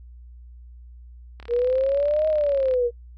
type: click train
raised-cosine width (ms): 0.3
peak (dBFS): -26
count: 50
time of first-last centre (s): 1.4-2.739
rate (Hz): 36.6
type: exponential two-way sweep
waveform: sine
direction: up then down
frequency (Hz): 469.4 to 630 to 469.4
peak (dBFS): -18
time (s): 1.48-2.91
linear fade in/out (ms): 50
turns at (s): 2.28
effects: noise-tail reverb RT60 0.1 s tail -26 dB re dry + added 60 Hz sine -41 dBFS peak until 3.17 s